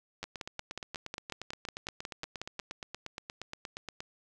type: two click trains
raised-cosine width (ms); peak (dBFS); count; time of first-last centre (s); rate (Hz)
0.2; -22 / -20; 33 / 14; 0.24-4.005 / 0.23-2.598; 8.5 / 5.49
effects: none